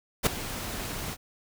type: noise with ADSR envelope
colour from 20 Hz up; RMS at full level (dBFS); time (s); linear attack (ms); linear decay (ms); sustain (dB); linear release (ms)
pink; -20; 0.23-1.17; 34; 9; -15; 49
effects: none